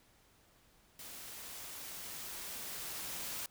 white noise with level ramp, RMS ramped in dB -49 to -41 dBFS, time 0.99-3.46 s, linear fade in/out 2 ms, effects pink hiss -67 dBFS RMS until 3.5 s

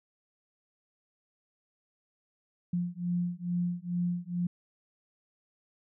sine beating tone pair, 174.61 / 176.91 Hz, F3 / F3, 0 / +23 cents, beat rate 2.3 Hz, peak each -32 / -32 dBFS, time 2.73-4.47 s, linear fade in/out 5 ms, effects none

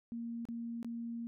sine tone with dropouts, 233.1 Hz, A#3, in tune, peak -38 dBFS, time 0.12-1.27 s, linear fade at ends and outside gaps 0 ms, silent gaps 0.453-0.487 / 0.829-0.846 s, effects none

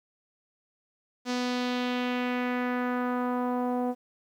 sawtooth tone with low-pass filter sweep, 247.8 Hz, B3, 6 cents sharp, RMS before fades -29 dBFS, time 1.25-3.95 s, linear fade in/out 50 ms, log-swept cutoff 5600 to 700 Hz, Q 1.8, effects 10-bit

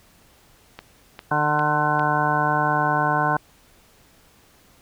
click train, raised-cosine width 0.3 ms, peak -19 dBFS, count 4, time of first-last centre 0.79-1.995 s, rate 2.49 Hz
harmonic tone, 149.9 Hz, D3, 36 cents sharp, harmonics 1 / 2 / 3 / 4 / 5 / 6 / 7 / 9 / 10, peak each -27 / -30 / -33 / -30 / -24 / -26 / -24 / -33 / -25 dBFS, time 1.31-3.37 s, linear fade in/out 5 ms
effects pink hiss -55 dBFS RMS until 4.81 s

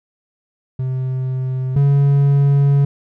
triangle tone pair in turn, 129.7 / 140.75 Hz, C3 / C#3, -15 / +27 cents, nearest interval minor second, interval 142 cents, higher second, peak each -16 / -8 dBFS, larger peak second, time 0.79-1.76 / 1.76-2.85 s, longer second, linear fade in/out 5 ms, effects none

